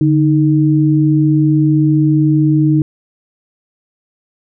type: tone pair together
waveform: sine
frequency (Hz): 146.52 / 311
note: D3 / D#4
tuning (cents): -4 / -1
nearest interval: octave + minor second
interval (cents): 1303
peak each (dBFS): -11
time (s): 0.01-2.82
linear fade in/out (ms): 2
effects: none